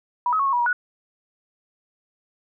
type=tone with pitch steps; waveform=sine; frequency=974 / 1275 / 1106 / 1090 / 969 / 955 / 1466 Hz; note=B5 / D#6 / C#6 / C#6 / B5 / A#5 / F#6; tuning=-24 / +42 / -4 / -29 / -33 / +42 / -16 cents; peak=-18 dBFS; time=0.26-0.729 s; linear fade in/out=2 ms; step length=67 ms; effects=none